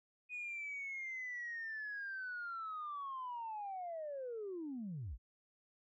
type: linear sweep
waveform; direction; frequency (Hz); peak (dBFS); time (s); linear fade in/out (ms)
sine; down; 2489 to 42; -40; 0.29-5.18; 50
effects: tanh soft clip ceiling -37 dBFS